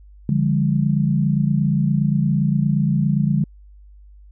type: chord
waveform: sine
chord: D diminished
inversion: none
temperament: equal with one note detuned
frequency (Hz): 146.83 / 174.61 / 204.1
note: D3 / F3 / Ab3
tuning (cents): 0 / 0 / -30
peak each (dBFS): -18 / -22 / -20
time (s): 0.29-3.44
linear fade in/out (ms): 2
effects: added 50 Hz sine -42 dBFS peak until 4.31 s